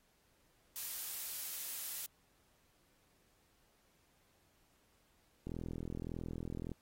blue noise, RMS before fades -42 dBFS, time 0.76-2.06 s, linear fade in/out 0 ms
click train, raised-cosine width 3 ms, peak -29 dBFS, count 53, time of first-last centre 5.47-6.717 s, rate 41.7 Hz
effects pink hiss -73 dBFS RMS until 6.81 s + AAC 48 kbps

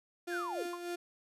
35% pulse tone with tremolo, 349.2 Hz, F4, in tune, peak -34 dBFS, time 0.27-0.96 s, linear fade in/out 10 ms, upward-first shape sine, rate 3.4 Hz, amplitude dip 55%
sine linear sweep, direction down, 1759 to 228.2 Hz, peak -36 dBFS, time 0.29-0.67 s, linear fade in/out 50 ms
sine tone with exponential decay, 1051 Hz, C6, 7 cents sharp, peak -36 dBFS, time 0.73-0.82 s, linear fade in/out 5 ms, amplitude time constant 18 ms
effects resampled to 32000 Hz

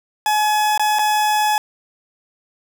40% pulse tone with dropouts, 848 Hz, G#5, 36 cents sharp, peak -14 dBFS, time 0.26-1.58 s, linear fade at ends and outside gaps 1 ms, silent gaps 0.777-0.795 / 0.987-0.992 s, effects none

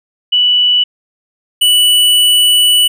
sine / square tone pair in turn, 2960 / 2960 Hz, F#7 / F#7, 0 / 0 cents, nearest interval unison, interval 0 cents, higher neither, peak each -7 dBFS, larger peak neither, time 0.32-0.84 / 1.61-2.88 s, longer second, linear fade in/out 10 ms, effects none

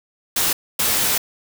white noise bursts at uneven times, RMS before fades -19 dBFS, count 2, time 0.36-0.53 / 0.79-1.18 s, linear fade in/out 5 ms, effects none

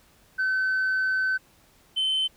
sine tone pair in turn, 1526 / 3071 Hz, G6 / G7, -47 / -36 cents, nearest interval octave, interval 1211 cents, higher second, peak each -20 dBFS, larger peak neither, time 0.38-1.38 / 1.96-2.28 s, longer first, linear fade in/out 20 ms, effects tanh soft clip ceiling -20 dBFS + pink hiss -59 dBFS RMS until 2.36 s

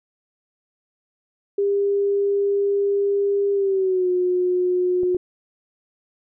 sine tone with pitch glide, 401.2 to 361.6 Hz, G4 to F#4, +40 to -40 cents, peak -17 dBFS, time 1.58-5.17 s, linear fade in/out 5 ms, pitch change -180 cents, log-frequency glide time 3.53-4.09 s
clicks, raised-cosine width 2 ms, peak -22 dBFS, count 2, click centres 5.033 / 5.147 s
effects none

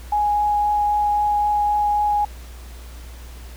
sine tone with vibrato, 831 Hz, G#5, 1 cent sharp, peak -16 dBFS, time 0.12-2.25 s, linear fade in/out 5 ms, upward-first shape triangle, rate 3.8 Hz, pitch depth 9 cents each way, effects added 60 Hz sine -35 dBFS peak until 3.56 s + pink hiss -45 dBFS RMS until 3.56 s

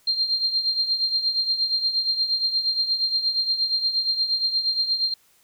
sine tone with tremolo, 4186 Hz, C8, in tune, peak -17 dBFS, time 0.07-5.14 s, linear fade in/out 5 ms, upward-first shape triangle, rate 8.5 Hz, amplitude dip 75%, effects white hiss -60 dBFS RMS until 5.43 s

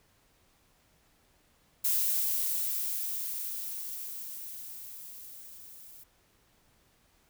violet noise with level ramp, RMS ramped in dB -27 to -51 dBFS, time 1.84-6.04 s, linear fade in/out 10 ms, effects pink hiss -67 dBFS RMS until 7.29 s

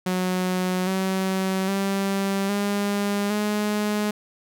sawtooth tone with pitch steps, 183.6 / 189.75 / 196.1 / 202.7 / 209.4 Hz, F#3 / F#3 / G3 / G#3 / G#3, -13 / +44 / +1 / -42 / +15 cents, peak -18 dBFS, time 0.06-4.11 s, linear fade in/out 5 ms, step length 810 ms, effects none

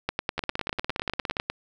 two click trains, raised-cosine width 0.3 ms, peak -14 / -9 dBFS, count 18 / 15, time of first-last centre 0.38-1.368 / 0.09-1.5 s, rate 17.2 / 9.93 Hz, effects none

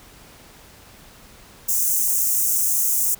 white high-pass noise, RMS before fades -20 dBFS, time 1.68-3.15 s, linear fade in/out 10 ms, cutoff 6200 Hz, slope 48 dB/octave, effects pink hiss -47 dBFS RMS until 3.19 s

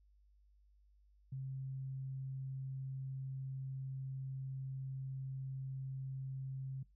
sine tone, 133.3 Hz, C3, 33 cents sharp, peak -40 dBFS, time 1.32-6.83 s, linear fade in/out 5 ms, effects noise-tail reverb RT60 0.2 s tail -22 dB re dry + added 50 Hz sine -65 dBFS peak until 6.95 s

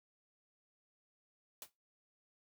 white noise with exponential decay, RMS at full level -43 dBFS, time 1.62-1.7 s, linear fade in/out 1 ms, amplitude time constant 17 ms, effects noise-tail reverb RT60 0.2 s tail -17 dB re dry

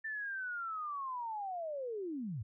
sine linear sweep, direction down, 1789 to 92.5 Hz, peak -37 dBFS, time 0.04-2.43 s, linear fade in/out 10 ms, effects none

